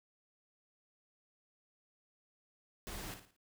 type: noise with echo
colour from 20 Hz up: pink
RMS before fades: -45 dBFS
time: 2.87-3.14 s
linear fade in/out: 0 ms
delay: 56 ms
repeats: 4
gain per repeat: -8 dB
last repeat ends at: 3.364 s
effects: none